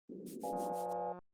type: band-pass noise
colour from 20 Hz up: pink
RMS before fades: -47 dBFS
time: 0.09-0.73 s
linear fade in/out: 10 ms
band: 190 to 440 Hz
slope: 48 dB/octave
type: noise with tremolo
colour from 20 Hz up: violet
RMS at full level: -44 dBFS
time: 0.26-0.93 s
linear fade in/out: 5 ms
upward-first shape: sine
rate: 6.1 Hz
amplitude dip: 100%
type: chord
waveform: sine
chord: B diminished seventh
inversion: none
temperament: equal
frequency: 493.9 / 587.3 / 698.5 / 830.6 Hz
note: B4 / D5 / F5 / Ab5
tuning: 0 / 0 / 0 / 0 cents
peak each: -42 / -44 / -44 / -40 dBFS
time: 0.43-1.13 s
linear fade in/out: 10 ms
type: click train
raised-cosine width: 1 ms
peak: -37 dBFS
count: 119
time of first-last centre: 0.53-1.189 s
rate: 179 Hz
effects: low-pass 9000 Hz 12 dB/octave + Opus 24 kbps